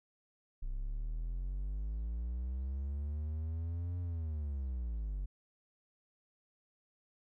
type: linear two-way sweep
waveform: triangle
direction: up then down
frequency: 30.87 to 88.9 to 45.26 Hz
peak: -33 dBFS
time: 0.62-5.26 s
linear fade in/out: 10 ms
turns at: 3.99 s
effects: none